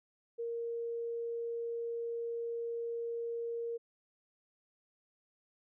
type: tone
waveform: sine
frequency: 466.2 Hz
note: A#4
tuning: in tune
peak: -35 dBFS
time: 0.38-3.78 s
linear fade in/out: 20 ms
effects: none